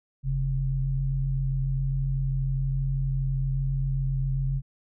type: tone pair together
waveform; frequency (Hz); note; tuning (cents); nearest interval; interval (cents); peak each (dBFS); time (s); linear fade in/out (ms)
sine; 42.46 / 134.8; F1 / C#3; -48 / -48; octave + minor sixth; 2000; -28 / -25; 0.23-4.62; 50
effects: none